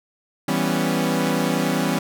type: chord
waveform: sawtooth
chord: C# half-diminished seventh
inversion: first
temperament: equal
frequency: 164.81 / 196 / 246.9 / 277.2 Hz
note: E3 / G3 / B3 / C#4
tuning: 0 / 0 / 0 / 0 cents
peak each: -21 dBFS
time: 0.48-1.99 s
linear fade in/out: 5 ms
effects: none